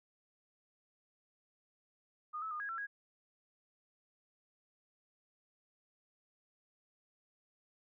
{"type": "tone with pitch steps", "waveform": "sine", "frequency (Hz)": [1228, 1301, 1221, 1651, 1349, 1650], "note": ["D#6", "E6", "D#6", "G#6", "E6", "G#6"], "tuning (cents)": [-23, -23, -33, -11, 40, -12], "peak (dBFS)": -38, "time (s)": [2.33, 2.87], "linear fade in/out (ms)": 20, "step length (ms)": 90, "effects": []}